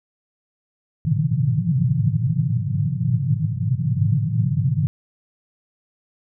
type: band-pass noise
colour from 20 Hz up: white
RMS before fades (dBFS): -20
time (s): 1.05-4.87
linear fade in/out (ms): 0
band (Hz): 100 to 170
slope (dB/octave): 96
effects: none